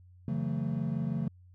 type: chord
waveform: triangle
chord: F# minor seventh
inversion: second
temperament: equal with one note detuned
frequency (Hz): 138.59 / 164.81 / 185 / 224.2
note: C#3 / E3 / F#3 / A3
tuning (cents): 0 / 0 / 0 / +33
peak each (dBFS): -32 / -33 / -35 / -33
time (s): 0.28-1.28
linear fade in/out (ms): 2
effects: added 90 Hz sine -53 dBFS peak until 1.54 s